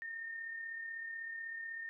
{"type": "tone with amplitude modulation", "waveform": "sine", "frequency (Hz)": 1824, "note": "A#6", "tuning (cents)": -38, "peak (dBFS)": -39, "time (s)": [0.02, 1.89], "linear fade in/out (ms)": 0, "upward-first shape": "sine", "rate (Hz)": 36.1, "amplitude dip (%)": 40, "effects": []}